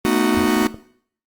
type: chord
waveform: 45% pulse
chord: B dominant seventh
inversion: third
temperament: just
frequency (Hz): 222.2 / 246.9 / 308.7 / 370.4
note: A3 / B3 / D#4 / F#4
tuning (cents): +17 / 0 / -14 / +2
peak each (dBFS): -22 / -22 / -21 / -20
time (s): 0.05-0.67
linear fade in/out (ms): 0
type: clicks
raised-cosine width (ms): 2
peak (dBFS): -20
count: 8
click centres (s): 0.347 / 0.401 / 0.44 / 0.482 / 0.57 / 0.624 / 0.657 / 0.744
type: tone with exponential decay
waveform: sine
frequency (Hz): 87.2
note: F2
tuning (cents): -2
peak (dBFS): -22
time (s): 0.37-0.57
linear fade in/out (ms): 0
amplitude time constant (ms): 42
effects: noise-tail reverb RT60 0.6 s tail -18 dB re dry + Opus 32 kbps